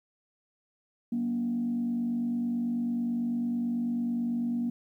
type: tone with frequency modulation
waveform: sine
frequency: 237.5 Hz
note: A#3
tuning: 33 cents sharp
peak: -26 dBFS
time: 1.12-4.7 s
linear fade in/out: 5 ms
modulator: 49.1 Hz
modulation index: 0.42
effects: tanh soft clip ceiling -22 dBFS + 11-bit